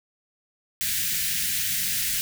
white band-stop noise, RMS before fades -26 dBFS, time 0.81-2.21 s, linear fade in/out 0 ms, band 220 to 1600 Hz, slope 48 dB/octave, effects none

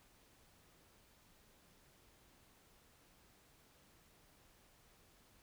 silence, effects pink hiss -68 dBFS RMS until 5.42 s

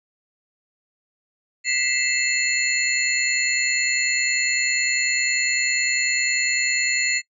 sine tone cluster, 1973 / 2103 / 2650 / 4283 / 7050 Hz, B6 / C7 / E7 / C8 / A8, -2 / +8 / +9 / +40 / +2 cents, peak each -26 dBFS, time 1.64-7.22 s, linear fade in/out 50 ms, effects noise-tail reverb RT60 0.1 s tail -21 dB re dry

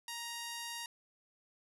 10% pulse tone with low-pass filter, 938 Hz, A#5, 11 cents sharp, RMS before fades -43 dBFS, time 0.08-0.86 s, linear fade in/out 2 ms, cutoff 10000 Hz, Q 9, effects none

